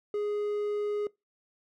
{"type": "tone", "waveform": "triangle", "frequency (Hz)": 415.3, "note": "G#4", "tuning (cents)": 0, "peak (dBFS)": -26, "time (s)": [0.14, 1.07], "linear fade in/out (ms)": 2, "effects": ["noise-tail reverb RT60 0.2 s tail -22 dB re dry"]}